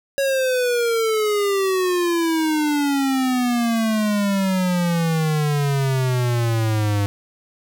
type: exponential sweep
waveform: square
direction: down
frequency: 554.4 to 100.3 Hz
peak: -18 dBFS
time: 0.18-7.06 s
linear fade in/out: 0 ms
effects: none